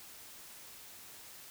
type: silence
effects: white hiss -52 dBFS RMS until 1.5 s